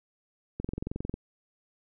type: click train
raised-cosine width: 3 ms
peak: -20 dBFS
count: 13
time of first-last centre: 0.6-1.141 s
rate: 22.2 Hz
effects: none